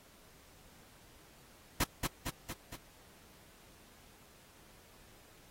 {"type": "noise with echo", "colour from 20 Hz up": "pink", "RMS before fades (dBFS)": -30, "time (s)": [1.8, 1.84], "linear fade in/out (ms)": 5, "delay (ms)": 230, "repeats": 4, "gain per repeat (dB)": -4, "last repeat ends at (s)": 2.76, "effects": ["pink hiss -61 dBFS RMS until 5.5 s", "AAC 48 kbps"]}